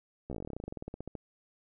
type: slowing click train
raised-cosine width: 2 ms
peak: -26 dBFS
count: 24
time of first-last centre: 0.3-1.153 s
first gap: 14 ms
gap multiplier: 1.08
effects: none